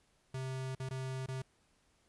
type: tone with dropouts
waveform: square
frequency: 131.3 Hz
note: C3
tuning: 6 cents sharp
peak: -38 dBFS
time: 0.34-1.42 s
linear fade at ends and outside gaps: 5 ms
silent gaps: 0.751-0.799 / 0.89-0.908 / 1.262-1.284 s
effects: pink hiss -72 dBFS RMS until 2.08 s + resampled to 24000 Hz